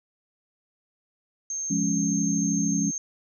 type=tone; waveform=sine; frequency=6380 Hz; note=G8; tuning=30 cents sharp; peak=-28 dBFS; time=1.5-2.98 s; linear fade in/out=2 ms
type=chord; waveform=sine; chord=Db major; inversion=first; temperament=equal; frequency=174.61 / 207.7 / 277.2 Hz; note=F3 / Ab3 / Db4; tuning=0 / 0 / 0 cents; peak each=-27 dBFS; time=1.7-2.91 s; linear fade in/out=10 ms
effects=none